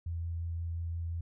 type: tone with vibrato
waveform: sine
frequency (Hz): 84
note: E2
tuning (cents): +33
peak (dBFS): -33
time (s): 0.06-1.21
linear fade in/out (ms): 5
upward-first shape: sine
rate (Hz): 5.7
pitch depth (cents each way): 10
effects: none